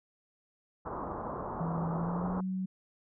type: low-pass noise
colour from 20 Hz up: white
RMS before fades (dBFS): -38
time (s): 0.85-2.41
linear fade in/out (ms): 10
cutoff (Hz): 1200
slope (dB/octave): 48
type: tone with pitch glide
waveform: sine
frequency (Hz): 166.2 to 187.63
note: E3 to F#3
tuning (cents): +15 to +24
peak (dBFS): -31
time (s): 1.6-2.66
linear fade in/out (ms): 10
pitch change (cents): +209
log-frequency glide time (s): 1.96-2.44
effects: none